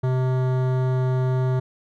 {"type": "tone with hard clipping", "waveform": "sine", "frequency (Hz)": 128.7, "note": "C3", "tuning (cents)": -28, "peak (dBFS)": -21, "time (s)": [0.03, 1.6], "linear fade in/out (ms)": 10, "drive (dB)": 16, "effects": []}